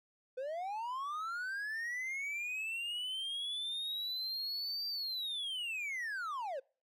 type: linear two-way sweep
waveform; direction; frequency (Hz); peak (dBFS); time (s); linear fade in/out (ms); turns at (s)
triangle; up then down; 493.9 to 4699 to 493.9; -35; 0.37-6.6; 10; 4.88
effects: noise-tail reverb RT60 0.4 s tail -26 dB re dry